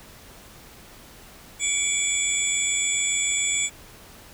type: tone cluster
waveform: sine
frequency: 2265 / 2352 / 3415 / 7140 / 7890 Hz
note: C#7 / D7 / G#7 / A8 / B8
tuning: +37 / +2 / +48 / +24 / -3 cents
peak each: -29 / -32 / -30 / -26 / -26 dBFS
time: 1.59-3.7 s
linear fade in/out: 50 ms
effects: pink hiss -47 dBFS RMS until 4.33 s